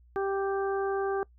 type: harmonic tone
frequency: 392 Hz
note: G4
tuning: in tune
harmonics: 1 / 2 / 3 / 4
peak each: -28 / -34 / -38 / -40 dBFS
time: 0.16-1.23 s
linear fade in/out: 0 ms
effects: noise-tail reverb RT60 0.1 s tail -23 dB re dry + added 60 Hz sine -55 dBFS peak until 1.38 s